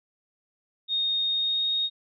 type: tone with pitch glide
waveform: sine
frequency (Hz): 3703 to 3727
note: A#7 to A#7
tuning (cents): -12 to -1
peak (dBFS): -23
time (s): 0.88-1.9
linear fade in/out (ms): 50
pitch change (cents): +11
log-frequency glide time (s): 1.29-1.67
effects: none